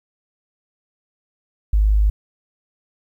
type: tone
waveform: sine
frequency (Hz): 51.91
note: G#1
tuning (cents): 0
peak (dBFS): -12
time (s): 1.73-2.1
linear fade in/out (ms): 5
effects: 9-bit